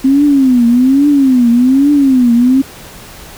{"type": "tone with vibrato", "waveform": "sine", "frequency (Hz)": 261.6, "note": "C4", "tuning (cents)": 0, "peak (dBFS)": -5, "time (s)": [0.04, 2.62], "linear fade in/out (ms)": 10, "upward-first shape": "triangle", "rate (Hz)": 1.2, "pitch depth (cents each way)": 210, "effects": ["pink hiss -33 dBFS RMS until 3.37 s"]}